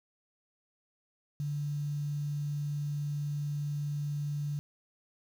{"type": "tone with quantisation", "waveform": "sine", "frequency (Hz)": 145.9, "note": "D3", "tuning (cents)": -11, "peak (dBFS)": -31, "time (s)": [1.4, 4.59], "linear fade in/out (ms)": 0, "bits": 9, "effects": []}